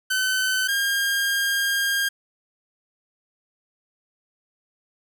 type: tone pair in turn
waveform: sawtooth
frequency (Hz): 1522 / 1612.5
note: F#6 / G6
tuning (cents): +48 / +48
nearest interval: minor second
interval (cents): 100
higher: second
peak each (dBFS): -17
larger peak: neither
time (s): 0.1-0.68 / 0.68-2.09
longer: second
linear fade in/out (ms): 10
effects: none